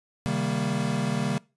square chord, C minor seventh, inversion none, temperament equal with one note detuned, 133.72 / 155.56 / 196 / 233.1 Hz, C3 / Eb3 / G3 / Bb3, +38 / 0 / 0 / 0 cents, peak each -31 dBFS, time 0.26-1.38 s, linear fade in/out 0 ms, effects noise-tail reverb RT60 0.3 s tail -23 dB re dry + resampled to 24000 Hz

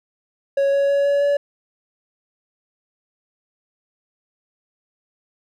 triangle tone with pitch steps, 554.4 / 558.6 / 562.8 / 567 / 571.3 Hz, C#5 / C#5 / C#5 / C#5 / D5, 0 / +13 / +26 / +39 / -48 cents, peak -13 dBFS, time 0.57-1.37 s, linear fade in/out 5 ms, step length 160 ms, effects none

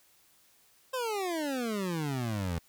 25% pulse exponential sweep, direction down, 531 to 80.3 Hz, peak -27 dBFS, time 0.93-2.59 s, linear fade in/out 10 ms, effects white hiss -64 dBFS RMS until 2.68 s

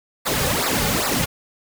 pink noise with flanger, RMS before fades -21 dBFS, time 0.25-1.26 s, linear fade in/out 20 ms, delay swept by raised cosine 0.31 to 3.11 ms, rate 2.5 Hz, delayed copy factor -0.9, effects none

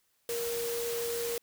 sine tone in noise, 469.7 Hz, A#4, 13 cents sharp, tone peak -32 dBFS, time 0.29-1.38 s, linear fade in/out 2 ms, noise white, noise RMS -38 dBFS, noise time 0.29-1.38 s, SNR +3 dB, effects white hiss -73 dBFS RMS until 1.42 s

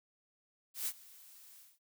blue noise with ADSR envelope, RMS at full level -35 dBFS, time 0.74-1.79 s, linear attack 130 ms, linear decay 55 ms, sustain -22 dB, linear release 200 ms, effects none

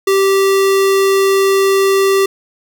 square tone, 389.8 Hz, G4, 10 cents flat, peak -10 dBFS, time 0.07-2.26 s, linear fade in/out 5 ms, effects none

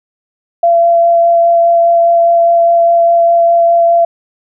sine tone with vibrato, 680 Hz, F5, 46 cents flat, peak -5 dBFS, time 0.63-4.05 s, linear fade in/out 5 ms, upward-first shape sine, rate 4.9 Hz, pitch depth 9 cents each way, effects none

